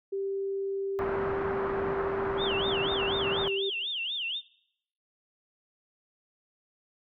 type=tone; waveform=sine; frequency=392 Hz; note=G4; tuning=in tune; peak=-29 dBFS; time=0.12-3.7 s; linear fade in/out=10 ms
type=low-pass noise; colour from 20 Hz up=white; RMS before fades=-34 dBFS; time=0.99-3.48 s; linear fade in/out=0 ms; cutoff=1400 Hz; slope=24 dB/octave
type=tone with vibrato; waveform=sine; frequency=3135 Hz; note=G7; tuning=1 cent flat; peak=-30 dBFS; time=2.37-4.42 s; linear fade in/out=50 ms; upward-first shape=sine; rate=4.1 Hz; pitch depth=270 cents each way
effects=noise-tail reverb RT60 0.7 s tail -20 dB re dry